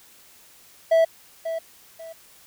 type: tone with echo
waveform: triangle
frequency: 655 Hz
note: E5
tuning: 11 cents flat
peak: -12 dBFS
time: 0.91-1.05 s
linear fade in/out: 10 ms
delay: 540 ms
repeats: 2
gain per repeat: -11 dB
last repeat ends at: 2.13 s
effects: white hiss -52 dBFS RMS until 2.46 s